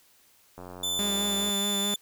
click train, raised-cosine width 1 ms, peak -28 dBFS, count 84, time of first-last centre 0.58-1.498 s, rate 90.4 Hz
sawtooth tone, 3520 Hz, A7, in tune, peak -24 dBFS, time 0.83-1.96 s, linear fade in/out 5 ms
sawtooth tone with vibrato, 201.6 Hz, G3, 49 cents sharp, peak -26 dBFS, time 0.99-1.94 s, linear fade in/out 0 ms, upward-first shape sine, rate 4.7 Hz, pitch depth 24 cents each way
effects white hiss -61 dBFS RMS until 2.01 s

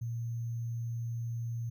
sine tone with sample-and-hold, 116.54 Hz, A#2, in tune, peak -33 dBFS, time 0.01-1.7 s, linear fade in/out 10 ms, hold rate 6300 Hz, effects none

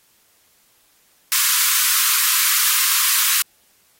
white high-pass noise, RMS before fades -17 dBFS, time 1.32-3.42 s, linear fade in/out 0 ms, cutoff 1000 Hz, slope 96 dB/octave, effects white hiss -58 dBFS RMS until 3.99 s + AAC 48 kbps

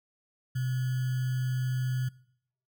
sine tone with sample-and-hold, 127.6 Hz, C3, 43 cents flat, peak -27 dBFS, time 0.55-2.09 s, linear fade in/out 10 ms, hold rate 1575 Hz, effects noise-tail reverb RT60 0.7 s tail -22 dB re dry

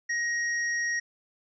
square tone, 1883 Hz, A#6, 17 cents sharp, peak -27 dBFS, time 0.09-1 s, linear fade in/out 10 ms, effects resampled to 16000 Hz

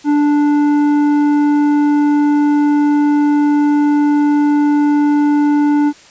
sine tone with tanh clipping, 293.1 Hz, D4, 3 cents flat, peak -11 dBFS, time 0.04-5.93 s, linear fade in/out 50 ms, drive 10 dB, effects white hiss -42 dBFS RMS until 6.1 s + resampled to 16000 Hz

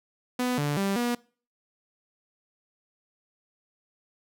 sawtooth tone with pitch steps, 249.1 / 145.9 / 196.9 / 240.8 Hz, B3 / D3 / G3 / B3, +15 / -11 / +8 / -44 cents, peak -21 dBFS, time 0.39-1.15 s, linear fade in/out 5 ms, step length 190 ms, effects noise-tail reverb RT60 0.4 s tail -23 dB re dry

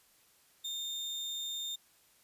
35% pulse tone, 3636 Hz, A#7, 44 cents flat, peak -34 dBFS, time 0.64-1.76 s, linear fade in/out 10 ms, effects white hiss -66 dBFS RMS until 2.23 s + resampled to 32000 Hz

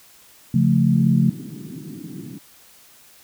sine chord, Db augmented, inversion none, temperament equal, 138.59 / 174.61 / 220 Hz, Db3 / F3 / A3, 0 / 0 / 0 cents, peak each -18 dBFS, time 0.54-1.3 s, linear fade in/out 5 ms
pink band-pass noise, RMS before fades -35 dBFS, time 0.95-2.39 s, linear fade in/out 20 ms, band 130 to 340 Hz, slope 48 dB/octave
effects white hiss -50 dBFS RMS until 3.23 s

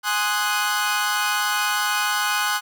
sawtooth chord, Ab dominant seventh, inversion none, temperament equal, 830.6 / 1046.5 / 1244.5 / 1480 Hz, Ab5 / C6 / Eb6 / Gb6, 0 / 0 / 0 / 0 cents, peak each -23 / -24 / -23 / -20 dBFS, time 0.03-2.61 s, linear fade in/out 50 ms, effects none

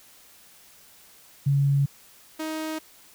sine / sawtooth tone pair in turn, 140.1 / 314.5 Hz, C#3 / D#4, +19 / +19 cents, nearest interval octave + major second, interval 1400 cents, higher second, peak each -18 / -25 dBFS, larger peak first, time 1.46-1.86 / 2.39-2.79 s, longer neither, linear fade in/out 10 ms, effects white hiss -53 dBFS RMS until 3.14 s

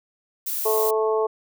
violet noise, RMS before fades -27 dBFS, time 0.46-0.91 s, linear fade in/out 10 ms
harmonic tone, 218.7 Hz, A3, 10 cents flat, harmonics 2 / 3 / 4 / 5, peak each -20 / -28 / -29 / -29 dBFS, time 0.65-1.27 s, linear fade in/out 10 ms
effects none

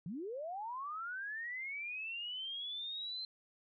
sine linear sweep, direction up, 150 to 4128 Hz, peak -39 dBFS, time 0.06-3.25 s, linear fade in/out 2 ms, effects MP3 64 kbps

